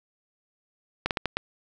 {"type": "slowing click train", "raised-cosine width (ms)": 0.3, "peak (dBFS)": -9, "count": 5, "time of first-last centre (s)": [1.06, 1.37], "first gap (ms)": 48, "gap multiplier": 1.33, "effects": []}